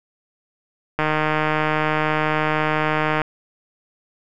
click train, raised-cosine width 0.5 ms, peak -5 dBFS, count 344, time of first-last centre 0.99-3.217 s, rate 154 Hz, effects none

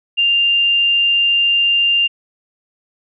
sine tone, 2794 Hz, F7, in tune, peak -11 dBFS, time 0.17-2.08 s, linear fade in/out 20 ms, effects none

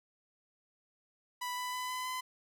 sawtooth tone with pitch steps, 989 / 995.9 / 1002.8 / 1009.8 / 1016.8 Hz, B5 / B5 / B5 / B5 / C6, +2 / +14 / +26 / +38 / -50 cents, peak -32 dBFS, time 1.41-2.21 s, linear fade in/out 10 ms, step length 160 ms, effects none

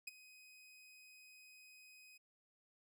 sawtooth tone with ADSR envelope, 2512 Hz, D#7, 16 cents sharp, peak -38 dBFS, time 0.07-2.18 s, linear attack 7 ms, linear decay 20 ms, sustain -18 dB, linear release 12 ms, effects none

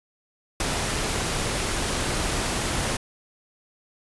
pink noise with ADSR envelope, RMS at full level -23 dBFS, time 0.6-2.97 s, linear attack 3 ms, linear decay 24 ms, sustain -3 dB, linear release 6 ms, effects resampled to 24000 Hz

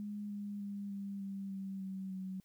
sine tone with pitch steps, 206.8 / 204.1 / 201.4 / 198.72 / 196.1 / 193.51 / 190.96 / 188.44 Hz, G#3 / G#3 / G3 / G3 / G3 / G3 / G3 / F#3, -7 / -30 / +47 / +24 / +1 / -22 / -45 / +32 cents, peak -39 dBFS, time 0-2.4 s, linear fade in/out 0 ms, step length 300 ms, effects white hiss -75 dBFS RMS until 2.44 s

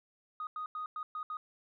sine tone bursts at uneven times, 1244 Hz, D#6, 1 cent flat, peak -35 dBFS, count 6, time 0.4-0.47 / 0.56-0.66 / 0.75-0.86 / 0.96-1.03 / 1.15-1.23 / 1.3-1.37 s, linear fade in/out 2 ms, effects tanh soft clip ceiling -32 dBFS

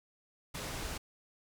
pink low-pass noise, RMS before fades -40 dBFS, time 0.54-0.98 s, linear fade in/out 10 ms, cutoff 11000 Hz, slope 12 dB/octave, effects none

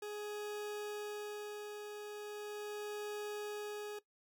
40% pulse tone with tremolo, 417.3 Hz, G#4, 8 cents sharp, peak -39 dBFS, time 0.02-3.99 s, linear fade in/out 5 ms, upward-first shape sine, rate 0.39 Hz, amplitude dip 40%, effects noise-tail reverb RT60 0.1 s tail -17 dB re dry

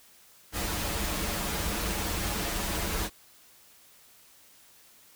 pink noise with comb filter, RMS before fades -31 dBFS, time 0.52-3.1 s, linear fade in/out 50 ms, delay 7.8 ms, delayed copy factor -0.7, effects white hiss -57 dBFS RMS until 5.15 s

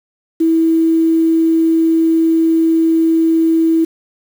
sine tone with quantisation, 325.9 Hz, E4, 20 cents flat, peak -9 dBFS, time 0.4-3.85 s, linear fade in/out 10 ms, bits 6, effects none

